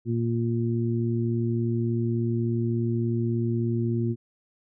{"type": "harmonic tone", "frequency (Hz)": 116.54, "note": "A#2", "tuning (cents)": 0, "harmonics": [1, 2, 3], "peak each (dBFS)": [-25, -28, -30], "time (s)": [0.05, 4.16], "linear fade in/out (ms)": 50, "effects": []}